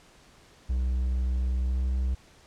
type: tone with pitch glide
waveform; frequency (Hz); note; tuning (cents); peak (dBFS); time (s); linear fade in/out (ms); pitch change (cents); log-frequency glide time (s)
triangle; 63.1 to 64.09; B1 to C2; +38 to -35; -22; 0.69-2.15; 10; +27; 1.64-1.79
effects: pink hiss -56 dBFS RMS until 2.46 s + low-pass 8000 Hz 12 dB/octave